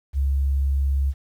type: tone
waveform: sine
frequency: 68.7 Hz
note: C#2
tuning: 15 cents flat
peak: -18 dBFS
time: 0.13-1.14 s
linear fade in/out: 50 ms
effects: 9-bit